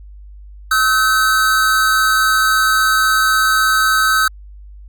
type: tone pair together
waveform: square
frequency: 1288 / 1531.7 Hz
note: E6 / G6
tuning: -41 / -41 cents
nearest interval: minor third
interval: 300 cents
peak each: -15 dBFS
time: 0.71-4.28 s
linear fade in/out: 5 ms
effects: added 50 Hz sine -34 dBFS peak until 4.88 s

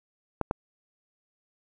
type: clicks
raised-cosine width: 1 ms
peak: -12 dBFS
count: 2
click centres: 0.413 / 0.511 s
effects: none

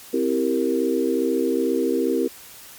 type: chord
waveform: sine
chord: C dominant seventh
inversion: none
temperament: equal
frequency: 261.6 / 329.6 / 392 / 466.2 Hz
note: C4 / E4 / G4 / Bb4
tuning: 0 / 0 / 0 / 0 cents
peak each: -24 dBFS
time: 0.13-2.28 s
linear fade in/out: 10 ms
effects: white hiss -43 dBFS RMS until 2.78 s + MP3 96 kbps

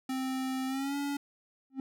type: tone with pitch glide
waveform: square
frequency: 261.6 to 283.6 Hz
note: C4 to C#4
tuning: 0 to +40 cents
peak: -32 dBFS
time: 0.09-1.17 s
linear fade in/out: 5 ms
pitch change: +140 cents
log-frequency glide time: 0.67-0.96 s
type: tone with exponential growth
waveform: triangle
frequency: 266.2 Hz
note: C4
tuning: 30 cents sharp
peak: -27 dBFS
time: 1.7-1.8 s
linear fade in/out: 2 ms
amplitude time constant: 20 ms
effects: none

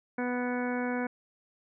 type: harmonic tone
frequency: 246.9 Hz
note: B3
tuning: in tune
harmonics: 1 / 2 / 3 / 4 / 5 / 6 / 7 / 8 / 9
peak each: -31 / -35 / -39 / -41 / -50 / -39 / -43 / -52 / -43 dBFS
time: 0.18-1.07 s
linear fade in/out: 5 ms
effects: none

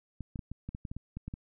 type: clicks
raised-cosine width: 5 ms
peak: -26 dBFS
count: 12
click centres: 0.207 / 0.358 / 0.392 / 0.516 / 0.69 / 0.749 / 0.852 / 0.915 / 0.966 / 1.17 / 1.28 / 1.339 s
effects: none

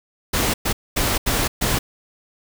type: noise bursts at uneven times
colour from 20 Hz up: pink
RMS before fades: -20 dBFS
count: 5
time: 0.33-0.54 / 0.65-0.73 / 0.96-1.18 / 1.26-1.48 / 1.61-1.79 s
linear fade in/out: 10 ms
effects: none

